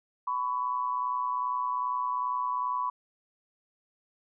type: tone pair together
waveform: sine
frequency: 1000 / 1122.5 Hz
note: B5 / C#6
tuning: +21 / +21 cents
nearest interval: major second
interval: 200 cents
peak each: -29 / -32 dBFS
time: 0.27-2.9 s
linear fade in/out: 5 ms
effects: none